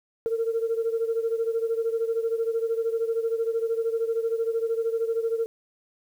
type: beating tone pair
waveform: sine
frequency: 452.8 / 465.8 Hz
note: A4 / A#4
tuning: +50 / -1 cents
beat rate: 13 Hz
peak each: -24 / -28 dBFS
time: 0.26-5.46 s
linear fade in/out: 0 ms
effects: tanh soft clip ceiling -17 dBFS + 9-bit